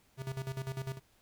square tone with tremolo, 132.9 Hz, C3, 27 cents sharp, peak -35 dBFS, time 0.17-1 s, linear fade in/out 50 ms, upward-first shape square, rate 10 Hz, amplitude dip 75%, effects pink hiss -68 dBFS RMS until 1.21 s

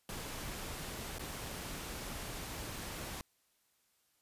pink noise with dropouts, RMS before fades -43 dBFS, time 0.09-3.21 s, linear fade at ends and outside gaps 1 ms, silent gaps 1.184-1.194 s, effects white hiss -75 dBFS RMS until 4.21 s + resampled to 32000 Hz

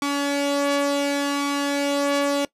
sawtooth tone pair together, 283.7 / 566.7 Hz, C#4 / C#5, +40 / +38 cents, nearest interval octave, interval 1198 cents, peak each -18 / -21 dBFS, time 0.02-2.45 s, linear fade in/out 2 ms, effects noise-tail reverb RT60 0.1 s tail -20 dB re dry + low-pass 10000 Hz 12 dB/octave

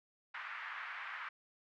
white band-pass noise, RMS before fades -45 dBFS, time 0.34-1.29 s, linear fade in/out 5 ms, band 1100 to 2000 Hz, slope 24 dB/octave, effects none

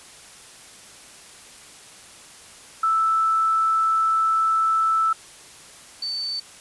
sine tone pair in turn, 1318 / 4534 Hz, E6 / C#8, -1 / +38 cents, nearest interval octave + major sixth, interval 2139 cents, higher second, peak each -17 / -25 dBFS, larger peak first, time 2.83-5.13 / 6.02-6.4 s, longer first, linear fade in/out 5 ms, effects white hiss -45 dBFS RMS until 6.6 s + resampled to 24000 Hz

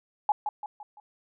sine tone with echo, 839 Hz, G#5, 17 cents sharp, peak -19 dBFS, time 0.29-0.32 s, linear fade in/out 2 ms, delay 170 ms, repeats 4, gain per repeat -7 dB, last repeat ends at 1 s, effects none

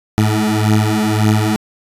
20% pulse beating tone pair, 106.3 / 108.1 Hz, G#2 / A2, +41 / -30 cents, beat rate 1.8 Hz, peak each -10 dBFS, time 0.18-1.56 s, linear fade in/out 0 ms, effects resampled to 32000 Hz

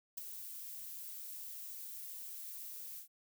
violet noise with ADSR envelope, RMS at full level -39 dBFS, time 0.17-3.08 s, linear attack 9 ms, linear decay 13 ms, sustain -8 dB, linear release 100 ms, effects none

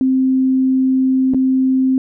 sine tone with dropouts, 261.6 Hz, C4, in tune, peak -11 dBFS, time 0.01-1.98 s, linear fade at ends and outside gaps 1 ms, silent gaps 1.337-1.345 s, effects none

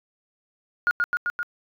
sine tone with echo, 1429 Hz, F6, 39 cents sharp, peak -16 dBFS, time 0.87-0.91 s, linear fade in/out 0 ms, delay 130 ms, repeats 4, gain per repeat -2 dB, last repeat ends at 1.43 s, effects tanh soft clip ceiling -13 dBFS

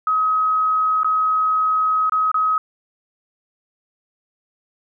sine tone with dropouts, 1270 Hz, D#6, 35 cents sharp, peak -15 dBFS, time 0.07-2.58 s, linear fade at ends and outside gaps 2 ms, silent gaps 1.033-1.045 / 2.096-2.121 / 2.316-2.343 s, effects none

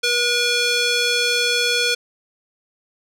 square tone with band-pass filter, 482.2 Hz, B4, 41 cents flat, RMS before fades -19 dBFS, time 0.03-1.95 s, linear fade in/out 10 ms, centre 3800 Hz, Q 1.2, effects none

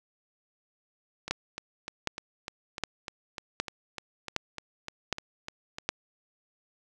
two click trains, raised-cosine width 0.2 ms, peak -19 / -10 dBFS, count 16 / 7, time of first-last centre 1.28-5.785 / 1.31-5.89 s, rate 3.33 / 1.31 Hz, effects none

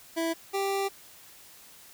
25% pulse tone pair in turn, 329.6 / 393.1 Hz, E4 / G4, 0 / +5 cents, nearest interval minor third, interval 305 cents, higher second, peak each -23 / -23 dBFS, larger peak neither, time 0.16-0.34 / 0.53-0.89 s, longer second, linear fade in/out 20 ms, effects white hiss -52 dBFS RMS until 1.93 s

